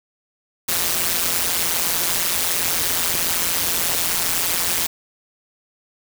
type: noise with amplitude modulation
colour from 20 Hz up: white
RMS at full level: -17 dBFS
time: 0.68-4.87 s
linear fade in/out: 10 ms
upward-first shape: sine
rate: 172 Hz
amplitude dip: 90%
effects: none